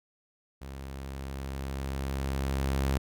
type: tone with level ramp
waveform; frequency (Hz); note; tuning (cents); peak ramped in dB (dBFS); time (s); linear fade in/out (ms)
sawtooth; 67.6; C#2; -43; -36 to -21; 0.61-2.98; 10
effects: none